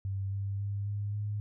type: tone with pitch steps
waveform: sine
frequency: 97.5 / 99.09 / 100.71 / 102.35 / 104.02 Hz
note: G2 / G2 / G2 / G#2 / G#2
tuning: -9 / +19 / +47 / -25 / +3 cents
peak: -31 dBFS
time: 0.05-1.4 s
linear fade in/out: 0 ms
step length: 270 ms
effects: none